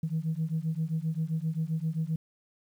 sine beating tone pair, 156.4 / 164 Hz, D#3 / E3, +9 / -9 cents, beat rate 7.6 Hz, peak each -30 dBFS, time 0.03-2.16 s, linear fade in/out 5 ms, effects tanh soft clip ceiling -22 dBFS + 10-bit

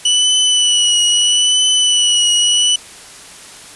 sawtooth tone with vibrato, 2960 Hz, F#7, in tune, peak -7 dBFS, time 0.05-2.76 s, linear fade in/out 5 ms, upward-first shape triangle, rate 0.77 Hz, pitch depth 35 cents each way, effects white hiss -36 dBFS RMS until 3.75 s + resampled to 24000 Hz

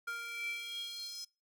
square tone with high-pass filter sweep, 466.2 Hz, A#4, in tune, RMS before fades -42 dBFS, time 0.07-1.25 s, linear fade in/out 10 ms, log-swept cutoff 1500 to 5300 Hz, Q 7, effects noise-tail reverb RT60 0.3 s tail -25 dB re dry

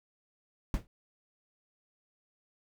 brown noise with exponential decay, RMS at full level -27 dBFS, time 0.74-0.87 s, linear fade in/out 1 ms, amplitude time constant 27 ms, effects none

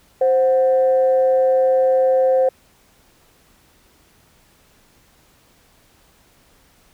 sine tone pair together, 523.3 / 736.5 Hz, C5 / F#5, 0 / -8 cents, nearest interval tritone, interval 592 cents, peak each -12 / -22 dBFS, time 0.21-2.49 s, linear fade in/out 5 ms, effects tanh soft clip ceiling -6 dBFS + pink hiss -55 dBFS RMS until 6.93 s

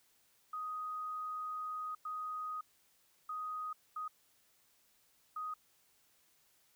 sine tone bursts at uneven times, 1249 Hz, D#6, 6 cents sharp, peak -38 dBFS, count 5, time 0.53-1.95 / 2.05-2.61 / 3.29-3.73 / 3.96-4.08 / 5.36-5.54 s, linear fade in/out 5 ms, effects white hiss -71 dBFS RMS until 6.75 s

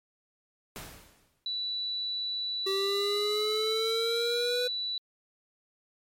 pink noise with exponential decay, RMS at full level -39 dBFS, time 0.76-1.45 s, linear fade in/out 0 ms, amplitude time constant 150 ms
sine tone, 3953 Hz, B7, 1 cent sharp, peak -30 dBFS, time 1.46-4.98 s, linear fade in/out 2 ms
square exponential sweep, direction up, 385.5 to 496.4 Hz, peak -29 dBFS, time 2.66-4.68 s, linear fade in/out 10 ms
effects MP3 64 kbps

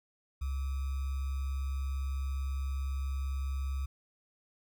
sine tone with sample-and-hold, 67.7 Hz, C#2, 40 cents flat, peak -31 dBFS, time 0.41-3.86 s, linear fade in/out 10 ms, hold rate 1225 Hz, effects none

